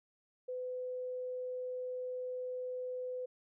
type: tone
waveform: sine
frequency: 504 Hz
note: B4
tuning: 35 cents sharp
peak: -37 dBFS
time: 0.48-3.26 s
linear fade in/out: 10 ms
effects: none